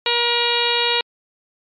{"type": "harmonic tone", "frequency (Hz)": 476, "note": "A#4", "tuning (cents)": 36, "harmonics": [1, 2, 3, 4, 5, 6, 7, 8, 9], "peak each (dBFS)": [-24, -24, -29, -28, -25, -23, -28, -23, -27], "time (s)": [0.06, 1.01], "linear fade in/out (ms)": 2, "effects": ["MP3 64 kbps"]}